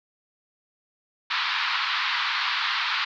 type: band-pass noise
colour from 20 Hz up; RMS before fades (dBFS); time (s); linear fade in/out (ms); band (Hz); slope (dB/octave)
pink; -26; 1.3-3.05; 10; 980 to 4500; 48
effects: none